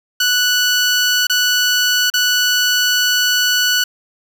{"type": "tone with dropouts", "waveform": "15% pulse", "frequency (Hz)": 1480, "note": "F#6", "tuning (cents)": 0, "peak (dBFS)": -6, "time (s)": [0.2, 3.84], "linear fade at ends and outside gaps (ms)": 5, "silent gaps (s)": [[1.27, 1.297], [2.101, 2.138]], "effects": []}